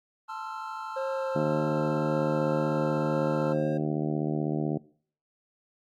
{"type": "chord", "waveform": "triangle", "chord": "F major seventh", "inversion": "first", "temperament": "equal with one note detuned", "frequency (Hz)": [880, 1046.5, 1318.5, 1371.3], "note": ["A5", "C6", "E6", "F6"], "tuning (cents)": [0, 0, 0, -32], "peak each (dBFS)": [-36, -40, -40, -39], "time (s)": [0.28, 3.54], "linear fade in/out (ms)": 20}
{"type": "tone with vibrato", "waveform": "triangle", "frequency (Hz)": 533, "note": "C5", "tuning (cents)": 32, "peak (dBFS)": -27, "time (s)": [0.96, 3.78], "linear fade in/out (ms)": 10, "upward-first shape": "sine", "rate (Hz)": 1.9, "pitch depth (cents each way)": 8}
{"type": "harmonic tone", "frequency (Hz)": 76, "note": "D#2", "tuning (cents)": -40, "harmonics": [2, 3, 4, 5, 6, 7, 8, 9, 10], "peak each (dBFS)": [-30, -32, -32, -34, -42, -42, -43, -41, -46], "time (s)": [1.35, 4.78], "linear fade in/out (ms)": 10}
{"effects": ["noise-tail reverb RT60 0.5 s tail -21 dB re dry", "Opus 48 kbps"]}